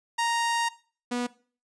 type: tone pair in turn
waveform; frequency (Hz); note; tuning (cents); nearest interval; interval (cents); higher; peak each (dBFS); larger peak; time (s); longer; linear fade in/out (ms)
sawtooth; 932.3 / 244; A#5 / B3; 0 / -21; octave + major seventh; 2321; first; -20 / -23; first; 0.18-0.69 / 1.11-1.27; first; 10
effects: noise-tail reverb RT60 0.4 s tail -19 dB re dry + resampled to 22050 Hz